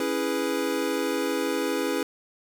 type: chord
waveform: square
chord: C# minor seventh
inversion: none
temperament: equal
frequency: 277.2 / 329.6 / 415.3 / 493.9 Hz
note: C#4 / E4 / G#4 / B4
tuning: 0 / 0 / 0 / 0 cents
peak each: -31 dBFS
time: 0-2.03 s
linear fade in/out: 2 ms
effects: none